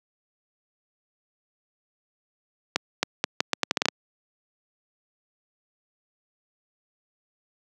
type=accelerating click train; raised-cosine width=0.2 ms; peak=-3 dBFS; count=11; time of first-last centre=2.76-3.885 s; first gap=270 ms; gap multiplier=0.78; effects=high-pass 200 Hz 12 dB/octave